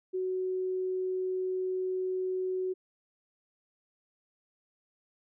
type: tone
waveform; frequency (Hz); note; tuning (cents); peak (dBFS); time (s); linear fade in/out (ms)
sine; 371.7; F#4; +8; -29; 0.13-2.74; 20
effects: none